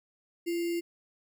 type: tone with sample-and-hold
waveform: sine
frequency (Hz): 341.2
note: F4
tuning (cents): -40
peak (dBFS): -28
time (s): 0.46-0.81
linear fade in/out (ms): 20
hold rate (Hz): 2450
effects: none